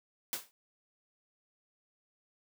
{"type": "noise with exponential decay", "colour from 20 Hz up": "white", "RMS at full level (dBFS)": -32, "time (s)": [0.33, 0.51], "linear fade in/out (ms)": 0, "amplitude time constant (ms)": 37, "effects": ["high-pass 200 Hz 12 dB/octave"]}